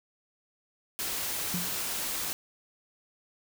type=noise; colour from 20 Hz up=white; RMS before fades=-33 dBFS; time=0.99-2.33 s; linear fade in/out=0 ms
type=tone with exponential decay; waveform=sine; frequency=177.2 Hz; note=F3; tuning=25 cents sharp; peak=-28 dBFS; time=1.54-1.83 s; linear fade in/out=2 ms; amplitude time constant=63 ms
effects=none

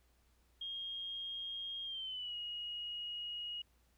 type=tone with pitch glide; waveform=sine; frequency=3241 to 2887 Hz; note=G#7 to F#7; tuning=-43 to -43 cents; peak=-40 dBFS; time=0.61-3.62 s; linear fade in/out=5 ms; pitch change=-200 cents; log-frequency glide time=1.84-2.35 s; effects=added 60 Hz sine -70 dBFS peak until 3.97 s + pink hiss -75 dBFS RMS until 3.97 s

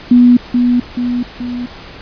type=tone with echo; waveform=sine; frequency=244.4 Hz; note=B3; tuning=18 cents flat; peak=-3 dBFS; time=0.11-0.37 s; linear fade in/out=5 ms; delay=430 ms; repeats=3; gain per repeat=-5 dB; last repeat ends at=1.66 s; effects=pink hiss -33 dBFS RMS until 2.01 s + resampled to 11025 Hz

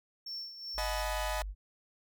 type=tone with tremolo; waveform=triangle; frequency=5430 Hz; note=F8; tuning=50 cents flat; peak=-36 dBFS; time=0.26-1.02 s; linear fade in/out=5 ms; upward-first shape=sine; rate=2.6 Hz; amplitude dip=65%
type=tone; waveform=sine; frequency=49 Hz; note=G1; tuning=in tune; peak=-36 dBFS; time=0.74-1.55 s; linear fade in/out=50 ms
type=chord; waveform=sawtooth; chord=B dominant seventh; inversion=first; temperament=equal with one note detuned; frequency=622.3 / 740 / 858.4 / 987.8 Hz; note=D#5 / F#5 / A5 / B5; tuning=0 / 0 / -43 / 0 cents; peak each=-33 / -38 / -35 / -37 dBFS; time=0.78-1.42 s; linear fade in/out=0 ms
effects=none

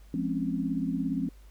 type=chord; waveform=sine; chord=Db major seventh; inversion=first; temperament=just; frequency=173.24 / 207.9 / 259.9 / 277.2 Hz; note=F3 / Ab3 / C4 / Db4; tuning=-14 / +2 / -11 / 0 cents; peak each=-33 / -34 / -31 / -33 dBFS; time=0.14-1.29 s; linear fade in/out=2 ms; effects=added 50 Hz sine -49 dBFS peak until 1.5 s + pink hiss -63 dBFS RMS until 1.5 s

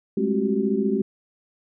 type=tone cluster; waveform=sine; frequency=199.6 / 213.9 / 270.1 / 356.4 / 384 Hz; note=G3 / A3 / C#4 / F4 / G4; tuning=+32 / -49 / -45 / +35 / -36 cents; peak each=-27 / -24 / -28 / -32 / -24 dBFS; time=0.17-1.02 s; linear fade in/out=5 ms; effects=none

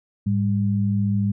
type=tone pair together; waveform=sine; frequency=105.8 / 199.72 Hz; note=G#2 / G3; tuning=+33 / +33 cents; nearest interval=major seventh; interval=1100 cents; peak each=-21 dBFS; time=0.26-1.32 s; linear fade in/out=10 ms; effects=none

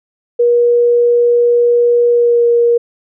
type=tone with pitch glide; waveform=sine; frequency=478.5 to 472.7 Hz; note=A#4 to A#4; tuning=+45 to +24 cents; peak=-7 dBFS; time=0.39-2.78 s; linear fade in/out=10 ms; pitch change=-21 cents; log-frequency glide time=2.09-2.46 s; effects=none

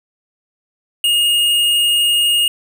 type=tone with tanh clipping; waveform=sine; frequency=2852 Hz; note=F7; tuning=36 cents sharp; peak=-13 dBFS; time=1.04-2.48 s; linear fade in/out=2 ms; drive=15 dB; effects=none

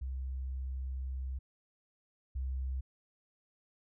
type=tone pair in turn; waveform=sine; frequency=65.3 / 65.3 Hz; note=C2 / C2; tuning=-3 / -3 cents; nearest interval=unison; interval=0 cents; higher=neither; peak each=-35 / -33 dBFS; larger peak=second; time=0.01-1.39 / 2.35-2.81 s; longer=first; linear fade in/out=10 ms; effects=none

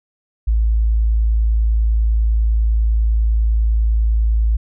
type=tone; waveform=sine; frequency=55 Hz; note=A1; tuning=in tune; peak=-12 dBFS; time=0.47-4.57 s; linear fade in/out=10 ms; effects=none

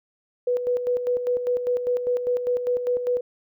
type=tone with tremolo; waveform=sine; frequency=492.2 Hz; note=B4; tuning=6 cents flat; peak=-19 dBFS; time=0.47-3.21 s; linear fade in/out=5 ms; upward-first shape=square; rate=5 Hz; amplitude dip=55%; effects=none

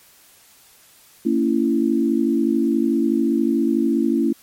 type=tone cluster; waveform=sine; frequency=229 / 279.8 / 333.8 Hz; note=A#3 / C#4 / E4; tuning=-31 / +16 / +22 cents; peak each=-20 dBFS; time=1.25-4.33 s; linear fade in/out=10 ms; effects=white hiss -51 dBFS RMS until 4.42 s + MP3 64 kbps

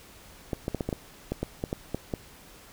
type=clicks; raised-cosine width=2 ms; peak=-15 dBFS; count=12; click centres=0.532 / 0.681 / 0.747 / 0.808 / 0.89 / 0.928 / 1.32 / 1.43 / 1.639 / 1.729 / 1.946 / 2.138 s; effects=pink hiss -51 dBFS RMS until 2.72 s

